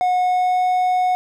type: tone with pitch glide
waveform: triangle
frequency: 728 to 732.6 Hz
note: F#5 to F#5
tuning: -28 to -17 cents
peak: -13 dBFS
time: 0.01-1.15 s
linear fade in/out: 0 ms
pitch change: +11 cents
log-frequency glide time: 0.18-0.64 s
effects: none